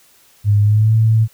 sine tone with pitch glide, 103.1 to 111.14 Hz, G#2 to A2, -12 to +18 cents, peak -9 dBFS, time 0.44-1.28 s, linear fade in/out 50 ms, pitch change +130 cents, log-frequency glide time 0.61-0.94 s, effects white hiss -51 dBFS RMS until 1.33 s

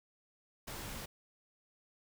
pink noise, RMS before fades -44 dBFS, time 0.67-1.06 s, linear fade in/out 10 ms, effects none

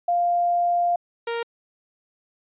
sine / sawtooth tone pair in turn, 698.5 / 466.2 Hz, F5 / A#4, 0 / 0 cents, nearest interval perfect fifth, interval 700 cents, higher first, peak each -18 / -21 dBFS, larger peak first, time 0.08-0.96 / 1.27-1.43 s, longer first, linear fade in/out 5 ms, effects resampled to 8000 Hz

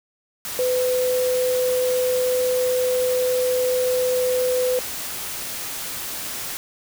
sine tone in noise, 504 Hz, B4, 35 cents sharp, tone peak -18 dBFS, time 0.59-4.79 s, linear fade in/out 0 ms, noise white, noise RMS -30 dBFS, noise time 0.45-6.57 s, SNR +9 dB, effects none

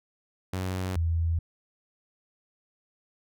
sawtooth / sine tone pair in turn, 93 / 82.85 Hz, F#2 / E2, +9 / +9 cents, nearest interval major second, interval 200 cents, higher first, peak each -25 / -23 dBFS, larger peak second, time 0.53-0.96 / 0.96-1.39 s, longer neither, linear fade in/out 5 ms, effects none

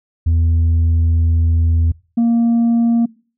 sine tone pair in turn, 82.41 / 233.1 Hz, E2 / A#3, 0 / 0 cents, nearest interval octave + tritone, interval 1800 cents, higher second, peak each -8 dBFS, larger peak neither, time 0.26-1.92 / 2.17-3.06 s, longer first, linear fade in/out 10 ms, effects noise-tail reverb RT60 0.4 s tail -25 dB re dry + tanh soft clip ceiling -10 dBFS

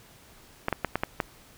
clicks, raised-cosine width 0.5 ms, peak -10 dBFS, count 6, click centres 0.684 / 0.727 / 0.847 / 0.956 / 1.035 / 1.202 s, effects pink hiss -54 dBFS RMS until 1.57 s

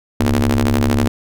sawtooth ring-modulated tone, 69.3 Hz, C#2, in tune, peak -6 dBFS, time 0.2-1.08 s, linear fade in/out 0 ms, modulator 167 Hz, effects none

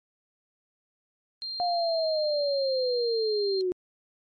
sine tone, 4186 Hz, C8, in tune, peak -32 dBFS, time 1.42-3.61 s, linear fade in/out 0 ms
sine linear sweep, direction down, 716 to 358 Hz, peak -24 dBFS, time 1.6-3.72 s, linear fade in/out 0 ms
effects MP3 48 kbps

